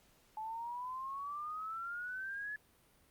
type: exponential sweep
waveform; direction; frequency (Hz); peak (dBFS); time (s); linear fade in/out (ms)
sine; up; 860 to 1718; -39; 0.37-2.56; 2
effects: pink hiss -68 dBFS RMS until 3.1 s + Opus 48 kbps